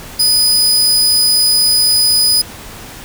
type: tone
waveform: sawtooth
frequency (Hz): 4978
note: D#8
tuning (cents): 0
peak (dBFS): -6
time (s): 0.19-2.42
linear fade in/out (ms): 10
effects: pink hiss -32 dBFS RMS until 3.04 s